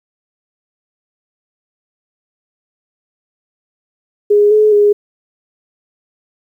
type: tone with pitch steps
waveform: sine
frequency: 413.5 / 426.9 / 413 Hz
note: G#4 / G#4 / G#4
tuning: -8 / +48 / -10 cents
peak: -6 dBFS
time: 4.3-4.93 s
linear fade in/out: 10 ms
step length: 210 ms
effects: 8-bit